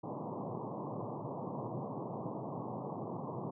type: band-pass noise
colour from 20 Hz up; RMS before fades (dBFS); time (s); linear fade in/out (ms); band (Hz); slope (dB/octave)
pink; -41; 0.03-3.51; 10; 110 to 1100; 96
effects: none